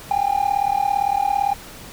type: tone with amplitude modulation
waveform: triangle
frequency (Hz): 804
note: G5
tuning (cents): +44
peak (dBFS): -10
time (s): 0.11-1.54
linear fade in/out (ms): 2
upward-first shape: sine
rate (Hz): 37.7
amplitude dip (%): 95
effects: tanh soft clip ceiling -10 dBFS + pink hiss -39 dBFS RMS until 1.92 s